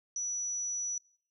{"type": "tone", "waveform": "sine", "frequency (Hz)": 5900, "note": "F#8", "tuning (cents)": -6, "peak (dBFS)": -32, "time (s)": [0.16, 0.98], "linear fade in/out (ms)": 2, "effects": ["noise-tail reverb RT60 0.5 s tail -21 dB re dry"]}